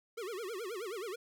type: tone with vibrato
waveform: square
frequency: 415.3 Hz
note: G#4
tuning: in tune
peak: -39 dBFS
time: 0.17-1.16 s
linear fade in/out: 10 ms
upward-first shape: sine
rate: 9.4 Hz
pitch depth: 250 cents each way
effects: none